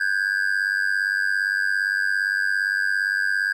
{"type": "tone with amplitude modulation", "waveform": "triangle", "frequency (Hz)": 1600, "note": "G6", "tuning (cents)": 35, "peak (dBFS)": -14, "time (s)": [0, 3.53], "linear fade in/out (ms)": 10, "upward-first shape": "sine", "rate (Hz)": 97.5, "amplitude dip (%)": 95, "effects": []}